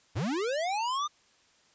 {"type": "linear sweep", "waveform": "square", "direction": "up", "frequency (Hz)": [77.8, 1227], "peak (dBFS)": -29, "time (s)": [0.15, 1.08], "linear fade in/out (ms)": 20, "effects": ["white hiss -64 dBFS RMS until 1.74 s", "resampled to 16000 Hz"]}